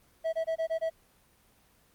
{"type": "tone bursts", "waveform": "triangle", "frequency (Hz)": 650, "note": "E5", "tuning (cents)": -24, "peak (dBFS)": -25, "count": 6, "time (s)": [0.24, 0.901], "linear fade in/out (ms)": 20, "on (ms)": 91, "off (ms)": 23, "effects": ["pink hiss -64 dBFS RMS until 1.94 s", "Opus 24 kbps"]}